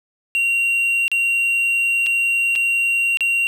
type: tone with dropouts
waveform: triangle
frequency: 2755 Hz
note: F7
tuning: 24 cents flat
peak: -14 dBFS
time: 0.35-3.47 s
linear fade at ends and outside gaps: 0 ms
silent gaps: 1.08-1.116 / 2.063-2.067 / 2.554-2.559 / 3.172-3.207 s
effects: none